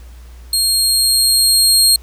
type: tone with level ramp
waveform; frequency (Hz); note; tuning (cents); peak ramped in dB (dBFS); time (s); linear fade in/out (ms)
25% pulse; 4243; C8; +23; -8 to -3; 0.53-1.96; 2
effects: added 60 Hz sine -34 dBFS peak until 2.02 s + pink hiss -48 dBFS RMS until 2.02 s